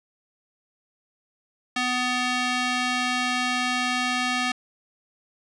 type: tone with band-pass filter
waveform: square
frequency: 249.8 Hz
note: B3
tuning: 20 cents sharp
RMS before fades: -25 dBFS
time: 1.76-4.52 s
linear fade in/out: 5 ms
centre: 2600 Hz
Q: 0.8
effects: resampled to 24000 Hz